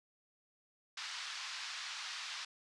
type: band-pass noise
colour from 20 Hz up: white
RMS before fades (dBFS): -44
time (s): 0.97-2.45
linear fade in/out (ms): 5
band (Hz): 1000 to 5300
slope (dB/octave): 24
effects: resampled to 24000 Hz